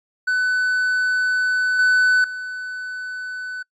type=tone with level steps; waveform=triangle; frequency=1500 Hz; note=F#6; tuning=23 cents sharp; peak=-15 / -11 / -25 dBFS; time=0.27-3.63 s; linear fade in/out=10 ms; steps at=1.79 / 2.24 s; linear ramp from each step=2 ms; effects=noise-tail reverb RT60 0.1 s tail -26 dB re dry + resampled to 22050 Hz